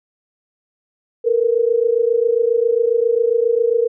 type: tone pair together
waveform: sine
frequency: 453.5 / 480.9 Hz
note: A#4 / B4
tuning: -48 / -46 cents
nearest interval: minor second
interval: 102 cents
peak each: -16 dBFS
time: 1.24-3.88 s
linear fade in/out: 20 ms
effects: none